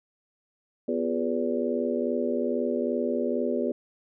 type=harmonic tone with a mistuned harmonic; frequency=82.41 Hz; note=E2; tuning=in tune; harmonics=3 / 4 / 5 / 6 / 7; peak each=-29 / -32 / -30 / -32 / -32 dBFS; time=0.88-3.72 s; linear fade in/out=5 ms; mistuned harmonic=4; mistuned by=+95 cents; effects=none